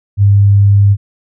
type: tone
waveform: sine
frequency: 100.6 Hz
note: G2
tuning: 45 cents sharp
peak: -4 dBFS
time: 0.17-0.97 s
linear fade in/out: 50 ms
effects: none